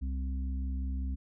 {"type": "harmonic tone", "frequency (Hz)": 65.41, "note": "C2", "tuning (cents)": 0, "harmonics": [1, 3, 4], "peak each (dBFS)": [-31, -45, -44], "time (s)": [0.01, 1.16], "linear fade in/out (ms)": 20, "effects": []}